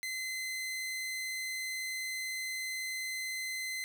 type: tone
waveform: sawtooth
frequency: 2053 Hz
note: C7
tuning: 33 cents flat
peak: -32 dBFS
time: 0.03-3.84 s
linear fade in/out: 0 ms
effects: none